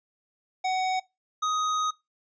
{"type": "tone pair in turn", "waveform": "square", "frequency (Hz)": [748, 1252.9], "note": ["F#5", "D#6"], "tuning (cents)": [19, 12], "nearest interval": "major sixth", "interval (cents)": 893, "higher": "second", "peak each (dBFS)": -25, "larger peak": "neither", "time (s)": [[0.64, 1], [1.42, 1.91]], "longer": "second", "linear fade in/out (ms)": 10, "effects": ["noise-tail reverb RT60 0.2 s tail -20 dB re dry", "resampled to 16000 Hz"]}